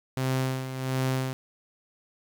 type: tone with tremolo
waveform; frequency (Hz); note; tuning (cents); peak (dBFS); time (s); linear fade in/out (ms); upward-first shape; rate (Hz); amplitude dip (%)
sawtooth; 130.81; C3; 0; -20; 0.17-1.33; 0; sine; 1.4; 65
effects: 9-bit